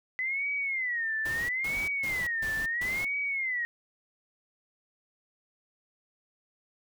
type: tone with vibrato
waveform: sine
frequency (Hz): 2000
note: B6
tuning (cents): +21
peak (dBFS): -28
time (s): 0.19-3.65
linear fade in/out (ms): 0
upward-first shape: sine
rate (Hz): 0.75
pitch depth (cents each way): 220
type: noise bursts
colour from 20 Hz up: pink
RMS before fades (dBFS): -41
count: 5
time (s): 1.25-3.05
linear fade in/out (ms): 5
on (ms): 240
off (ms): 150
effects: none